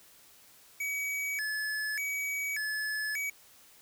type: tone with vibrato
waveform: square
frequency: 1975.5 Hz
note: B6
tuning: in tune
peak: -32 dBFS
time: 0.8-3.3 s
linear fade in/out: 5 ms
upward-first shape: square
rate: 0.85 Hz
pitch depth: 240 cents each way
effects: white hiss -58 dBFS RMS until 3.81 s